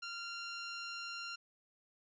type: tone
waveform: 15% pulse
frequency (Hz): 1386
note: F6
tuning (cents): -14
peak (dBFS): -35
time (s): 0.02-1.36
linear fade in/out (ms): 10
effects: resampled to 16000 Hz